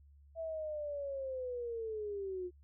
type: linear sweep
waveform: sine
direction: down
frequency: 661 to 352.8 Hz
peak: -37 dBFS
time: 0.35-2.51 s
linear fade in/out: 50 ms
effects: added 71 Hz sine -58 dBFS peak until 2.63 s